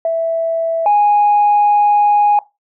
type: tone pair in turn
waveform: sine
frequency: 659 / 827.2 Hz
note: E5 / G#5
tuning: -1 / -7 cents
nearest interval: major third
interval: 394 cents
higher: second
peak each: -12 / -7 dBFS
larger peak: second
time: 0.05-0.86 / 0.86-2.39 s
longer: second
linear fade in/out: 2 ms
effects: noise-tail reverb RT60 0.2 s tail -18 dB re dry + tanh soft clip ceiling -5 dBFS